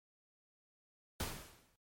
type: noise with exponential decay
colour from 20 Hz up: pink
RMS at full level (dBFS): -37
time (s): 1.2-1.76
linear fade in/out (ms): 2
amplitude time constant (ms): 120
effects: MP3 64 kbps